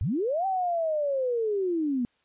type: linear two-way sweep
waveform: sine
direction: up then down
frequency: 69.3 to 780 to 233.7 Hz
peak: -24 dBFS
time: 0.01-2.05 s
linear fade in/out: 0 ms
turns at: 0.46 s
effects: white hiss -69 dBFS RMS until 2.24 s + resampled to 8000 Hz